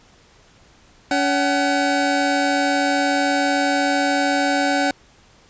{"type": "tone pair together", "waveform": "25% pulse", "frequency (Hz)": [282.4, 754], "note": ["C#4", "F#5"], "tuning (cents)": [32, 32], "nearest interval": "octave + perfect fourth", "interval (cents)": 1700, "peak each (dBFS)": -16, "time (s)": [1.11, 4.91], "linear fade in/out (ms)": 2, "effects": ["pink hiss -52 dBFS RMS until 5.49 s", "resampled to 16000 Hz"]}